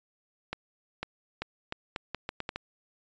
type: accelerating click train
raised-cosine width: 0.3 ms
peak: -17 dBFS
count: 10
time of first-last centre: 0.53-2.56 s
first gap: 500 ms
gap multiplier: 0.78
effects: resampled to 16000 Hz